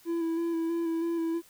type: tone with vibrato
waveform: triangle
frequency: 332.7 Hz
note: E4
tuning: 16 cents sharp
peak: -25 dBFS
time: 0.05-1.42 s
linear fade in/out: 50 ms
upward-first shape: square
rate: 3.1 Hz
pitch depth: 20 cents each way
effects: white hiss -58 dBFS RMS until 1.49 s